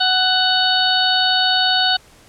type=harmonic tone with a mistuned harmonic; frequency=745 Hz; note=F#5; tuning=12 cents sharp; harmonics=1 / 2 / 4 / 5 / 6; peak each=-20 / -20 / -20 / -20 / -20 dBFS; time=0-1.97 s; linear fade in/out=10 ms; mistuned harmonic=6; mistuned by=-17 cents; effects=pink hiss -48 dBFS RMS until 2.28 s + low-pass 11000 Hz 12 dB/octave

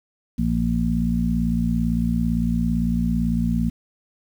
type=harmonic tone with a mistuned harmonic; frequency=57.8 Hz; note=A#1; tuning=14 cents flat; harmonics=1 / 2 / 3 / 4; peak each=-25 / -30 / -23 / -22 dBFS; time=0.38-3.7 s; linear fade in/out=10 ms; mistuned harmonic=1; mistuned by=+17 cents; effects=8-bit

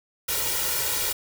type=noise with comb filter; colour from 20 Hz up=white; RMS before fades=-26 dBFS; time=0.28-1.13 s; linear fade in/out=10 ms; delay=2.1 ms; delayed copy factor=+1; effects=none

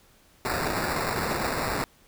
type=noise with sample-and-hold; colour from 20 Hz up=white; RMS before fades=-28 dBFS; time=0.45-1.84 s; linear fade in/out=0 ms; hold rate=3150 Hz; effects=pink hiss -59 dBFS RMS until 2.07 s

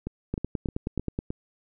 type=two click trains; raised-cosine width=3 ms; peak=-15 / -18 dBFS; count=9 / 5; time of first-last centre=0.34-1.189 / 0.07-1.305 s; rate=9.42 / 3.24 Hz; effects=none

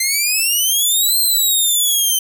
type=exponential two-way sweep; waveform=10% pulse; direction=up then down; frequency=2068 to 4188 to 3075 Hz; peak=-6 dBFS; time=0-2.19 s; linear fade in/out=5 ms; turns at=1.18 s; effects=none

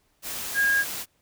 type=tone in noise; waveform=sine; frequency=1632 Hz; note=G#6; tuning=31 cents flat; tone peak=-19 dBFS; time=0.54-0.85 s; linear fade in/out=50 ms; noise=white; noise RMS=-33 dBFS; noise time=0.22-1.06 s; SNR=+11 dB; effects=pink hiss -68 dBFS RMS until 1.21 s

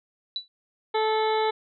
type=tone with exponential decay; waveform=sine; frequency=3951 Hz; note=B7; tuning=in tune; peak=-23 dBFS; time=0.36-0.48 s; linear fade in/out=1 ms; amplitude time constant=24 ms
type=harmonic tone; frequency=436.3 Hz; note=A4; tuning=15 cents flat; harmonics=1 / 2 / 3 / 4 / 5 / 7 / 8 / 9; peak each=-24 / -25 / -35 / -38 / -36 / -43 / -39 / -37 dBFS; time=0.94-1.51 s; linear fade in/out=10 ms
effects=none

